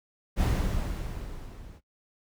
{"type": "noise with level ramp", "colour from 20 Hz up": "brown", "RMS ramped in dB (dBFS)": [-22, -48], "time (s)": [0.36, 1.81], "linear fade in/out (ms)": 50, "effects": ["noise-tail reverb RT60 0.1 s tail -21 dB re dry"]}